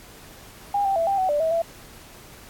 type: tone with pitch steps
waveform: sine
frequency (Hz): 809 / 782 / 664 / 789 / 751 / 588 / 645 / 668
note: G#5 / G5 / E5 / G5 / F#5 / D5 / E5 / E5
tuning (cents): -46 / -4 / +12 / +11 / +26 / +2 / -38 / +23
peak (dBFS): -19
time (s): 0.74-1.62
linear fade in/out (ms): 5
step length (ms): 110
effects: pink hiss -46 dBFS RMS until 2.49 s + AAC 64 kbps